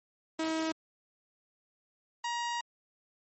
sawtooth tone pair in turn, 320.2 / 948.5 Hz, D#4 / A#5, +50 / +30 cents, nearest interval octave + perfect fifth, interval 1880 cents, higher second, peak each -26 / -28 dBFS, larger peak first, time 0.39-0.72 / 2.24-2.61 s, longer second, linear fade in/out 5 ms, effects MP3 32 kbps

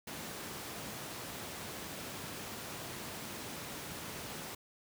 pink high-pass noise, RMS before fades -44 dBFS, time 0.07-4.55 s, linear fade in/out 5 ms, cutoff 110 Hz, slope 12 dB/octave, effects none

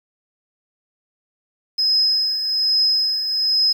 sine tone with tremolo, 5090 Hz, D#8, 39 cents sharp, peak -13 dBFS, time 1.78-3.73 s, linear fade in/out 10 ms, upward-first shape triangle, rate 1.2 Hz, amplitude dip 60%, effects 7-bit

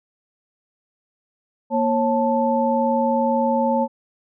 sine tone cluster, 235.1 / 546 / 879 Hz, A#3 / C#5 / A5, +15 / -26 / -2 cents, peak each -21 dBFS, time 1.7-3.88 s, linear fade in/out 50 ms, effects none

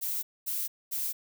violet noise bursts, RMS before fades -32 dBFS, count 3, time 0.01-1.13 s, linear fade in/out 20 ms, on 220 ms, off 230 ms, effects none

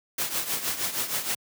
white noise with tremolo, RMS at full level -26 dBFS, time 0.18-1.35 s, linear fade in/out 5 ms, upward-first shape triangle, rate 6.4 Hz, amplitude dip 75%, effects high-pass 100 Hz 12 dB/octave

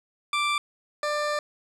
20% pulse tone pair in turn, 1174.7 / 594.2 Hz, D6 / D5, 0 / +20 cents, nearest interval octave, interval 1180 cents, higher first, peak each -18 / -20 dBFS, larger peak first, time 0.33-0.58 / 1.03-1.39 s, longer second, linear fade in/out 2 ms, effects low-pass 7000 Hz 12 dB/octave + 10-bit

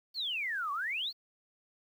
sine exponential two-way sweep, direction down then up, 4555 to 1100 to 4555 Hz, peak -32 dBFS, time 0.14-1.13 s, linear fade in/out 50 ms, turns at 0.72 s, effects 10-bit

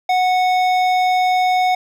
sine tone with hard clipping, 736 Hz, F#5, 9 cents flat, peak -15 dBFS, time 0.09-1.75 s, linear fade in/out 5 ms, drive 12 dB, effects none

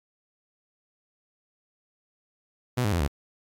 sawtooth tone with pitch steps, 124.3 / 103.32 / 85.89 / 71.39 Hz, B2 / G#2 / F2 / D2, +12 / -8 / -28 / -48 cents, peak -19 dBFS, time 2.77-3.078 s, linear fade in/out 10 ms, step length 77 ms, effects AAC 64 kbps

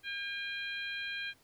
harmonic tone, 805 Hz, G5, 46 cents sharp, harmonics 2 / 3 / 4 / 5, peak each -39 / -41 / -43 / -47 dBFS, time 0.03-1.34 s, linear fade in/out 50 ms, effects pink hiss -66 dBFS RMS until 1.43 s

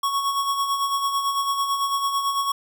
square tone with tremolo, 1108.7 Hz, C#6, in tune, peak -20 dBFS, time 0.03-2.52 s, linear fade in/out 5 ms, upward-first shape sine, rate 9 Hz, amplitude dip 50%, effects none

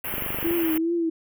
white band-stop noise, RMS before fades -30 dBFS, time 0.04-0.78 s, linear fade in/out 5 ms, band 3100 to 11000 Hz, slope 96 dB/octave
click train, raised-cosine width 2 ms, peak -20 dBFS, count 10, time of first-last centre 0.14-0.51 s, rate 24.3 Hz
sine tone with vibrato, 330 Hz, E4, 2 cents sharp, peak -21 dBFS, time 0.44-1.1 s, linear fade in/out 10 ms, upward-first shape triangle, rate 2.5 Hz, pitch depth 82 cents each way
effects none

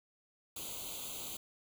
white noise with comb filter, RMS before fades -43 dBFS, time 0.56-1.37 s, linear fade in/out 5 ms, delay 0.28 ms, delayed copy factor +1, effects none

